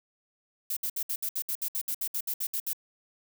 violet noise bursts, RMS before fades -31 dBFS, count 16, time 0.7-2.732 s, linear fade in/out 5 ms, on 67 ms, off 64 ms, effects none

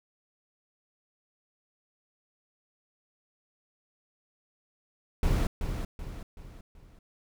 brown noise with echo, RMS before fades -25 dBFS, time 5.23-5.47 s, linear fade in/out 2 ms, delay 380 ms, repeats 4, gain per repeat -7 dB, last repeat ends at 6.99 s, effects none

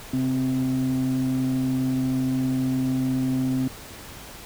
sine tone pair together, 132.4 / 260 Hz, C3 / C4, +21 / -11 cents, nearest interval octave, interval 1168 cents, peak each -25 / -20 dBFS, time 0.13-3.68 s, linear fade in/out 5 ms, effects tanh soft clip ceiling -18 dBFS + pink hiss -41 dBFS RMS until 4.45 s

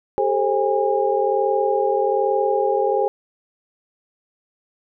sine tone cluster, 396 / 437.2 / 531 / 815 Hz, G4 / A4 / C5 / G#5, +18 / -11 / +25 / -33 cents, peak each -22 dBFS, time 0.18-3.08 s, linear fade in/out 0 ms, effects none

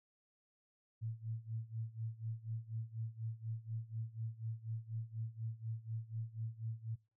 sine tone with tremolo, 112.4 Hz, A2, 37 cents sharp, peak -37 dBFS, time 1.01-6.96 s, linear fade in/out 20 ms, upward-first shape sine, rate 4.1 Hz, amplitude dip 90%, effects noise-tail reverb RT60 0.3 s tail -21 dB re dry

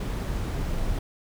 brown noise, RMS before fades -28 dBFS, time 0-0.99 s, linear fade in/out 5 ms, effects none

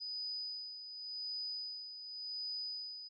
sine tone with tremolo, 4978 Hz, D#8, in tune, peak -38 dBFS, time 0-3.09 s, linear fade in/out 20 ms, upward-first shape sine, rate 0.89 Hz, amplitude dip 60%, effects none

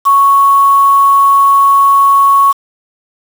sine tone with quantisation, 1108.7 Hz, C#6, in tune, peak -4 dBFS, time 0.05-2.53 s, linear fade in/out 20 ms, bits 4, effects none

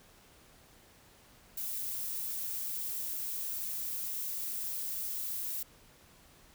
violet noise, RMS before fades -37 dBFS, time 1.57-5.63 s, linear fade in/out 5 ms, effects pink hiss -60 dBFS RMS until 6.54 s

